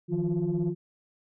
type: tone cluster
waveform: sine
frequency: 157.5 / 174.3 / 351.5 Hz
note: D#3 / F3 / F4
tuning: +21 / -3 / +11 cents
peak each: -28 dBFS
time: 0.08-0.75 s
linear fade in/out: 50 ms
effects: tanh soft clip ceiling -20 dBFS